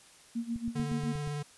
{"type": "tone with tremolo", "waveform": "sine", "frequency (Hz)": 233.1, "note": "A#3", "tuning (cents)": 0, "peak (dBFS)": -29, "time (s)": [0.35, 1.13], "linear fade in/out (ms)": 10, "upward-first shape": "sine", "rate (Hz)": 7.1, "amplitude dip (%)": 85}
{"type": "click train", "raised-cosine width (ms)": 5, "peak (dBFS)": -29, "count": 7, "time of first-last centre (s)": [0.56, 1.274], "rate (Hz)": 8.4}
{"type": "tone with vibrato", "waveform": "square", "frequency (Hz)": 146.83, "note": "D3", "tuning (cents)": 0, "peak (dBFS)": -34, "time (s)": [0.75, 1.43], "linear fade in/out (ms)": 10, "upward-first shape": "square", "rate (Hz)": 18, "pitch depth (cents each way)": 14}
{"effects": ["white hiss -57 dBFS RMS until 1.57 s", "resampled to 24000 Hz"]}